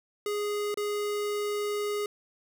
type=tone with dropouts; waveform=square; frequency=414.2 Hz; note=G#4; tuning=5 cents flat; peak=-29 dBFS; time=0.26-2.06 s; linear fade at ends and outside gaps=2 ms; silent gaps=0.743-0.773 s; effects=none